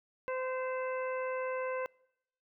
harmonic tone with a mistuned harmonic, 515 Hz, C5, 28 cents flat, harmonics 1 / 2 / 3 / 4 / 5, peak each -34 / -40 / -44 / -46 / -48 dBFS, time 0.28-1.86 s, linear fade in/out 0 ms, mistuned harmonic 5, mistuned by +38 cents, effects noise-tail reverb RT60 0.8 s tail -25 dB re dry

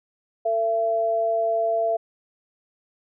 sine tone pair together, 449.5 / 672.8 Hz, A4 / E5, +37 / +35 cents, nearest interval perfect fifth, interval 698 cents, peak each -28 / -20 dBFS, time 0.45-1.97 s, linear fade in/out 10 ms, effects none

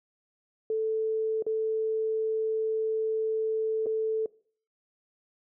sine tone with dropouts, 440 Hz, A4, in tune, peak -25 dBFS, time 0.7-4.26 s, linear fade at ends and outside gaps 2 ms, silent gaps 1.424-1.465 / 3.86-3.866 s, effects noise-tail reverb RT60 0.5 s tail -22 dB re dry

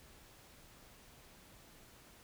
silence, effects pink hiss -60 dBFS RMS until 2.23 s

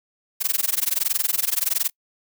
blue noise with amplitude modulation, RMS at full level -19 dBFS, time 0.4-1.9 s, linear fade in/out 20 ms, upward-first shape sine, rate 21.4 Hz, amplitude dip 100%, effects noise-tail reverb RT60 0.1 s tail -26 dB re dry

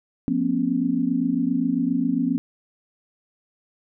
sine tone cluster, 175.6 / 223.5 / 246.1 / 273.6 Hz, F3 / A3 / B3 / C#4, +10 / +27 / -6 / -23 cents, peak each -28 / -31 / -23 / -23 dBFS, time 0.28-2.38 s, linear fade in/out 0 ms, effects none

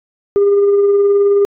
sine tone with tremolo, 402.9 Hz, G4, 48 cents sharp, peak -5 dBFS, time 0.36-1.45 s, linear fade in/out 0 ms, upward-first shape sine, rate 19 Hz, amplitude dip 30%, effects tanh soft clip ceiling -6 dBFS

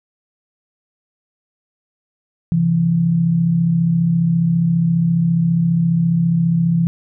sine tone pair together, 133.58 / 168.3 Hz, C3 / E3, +36 / +36 cents, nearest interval major third, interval 400 cents, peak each -21 / -13 dBFS, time 2.52-6.87 s, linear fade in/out 0 ms, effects none

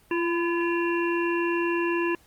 harmonic tone with a mistuned harmonic, 343 Hz, F4, 31 cents flat, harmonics 1 / 3 / 5 / 7 / 8, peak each -24 / -31 / -33 / -40 / -33 dBFS, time 0.11-2.15 s, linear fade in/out 2 ms, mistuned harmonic 3, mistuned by -37 cents, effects pink hiss -59 dBFS RMS until 2.26 s + Opus 32 kbps

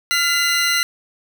20% pulse tone pair together, 1398 / 2021 Hz, F6 / B6, +1 / +39 cents, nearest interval tritone, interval 638 cents, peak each -14 / -13 dBFS, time 0.11-0.83 s, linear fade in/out 0 ms, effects none

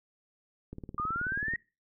click train, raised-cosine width 3 ms, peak -28 dBFS, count 16, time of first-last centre 0.73-1.536 s, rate 18.6 Hz
sine exponential sweep, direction up, 1191 to 1899 Hz, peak -30 dBFS, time 0.98-1.56 s, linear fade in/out 2 ms
effects noise-tail reverb RT60 0.3 s tail -23 dB re dry

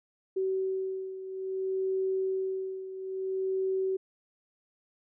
sine beating tone pair, 380 / 380.59 Hz, F#4 / F#4, +46 / +49 cents, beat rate 0.59 Hz, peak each -30 / -35 dBFS, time 0.36-3.97 s, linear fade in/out 10 ms, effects none

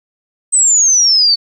sine exponential sweep, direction down, 8250 to 4465 Hz, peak -7 dBFS, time 0.52-1.36 s, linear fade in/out 20 ms, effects 8-bit

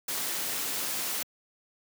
white noise, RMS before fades -32 dBFS, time 0.08-1.23 s, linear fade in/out 5 ms, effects high-pass 150 Hz 12 dB/octave

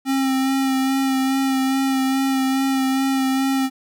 square tone with vibrato, 266.8 Hz, C4, 34 cents sharp, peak -18 dBFS, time 0.05-3.7 s, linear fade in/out 50 ms, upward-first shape sine, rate 2.4 Hz, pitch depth 19 cents each way, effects 10-bit

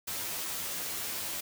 white noise with comb filter, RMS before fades -36 dBFS, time 0.07-1.41 s, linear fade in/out 10 ms, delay 12 ms, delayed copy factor +0.8, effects none

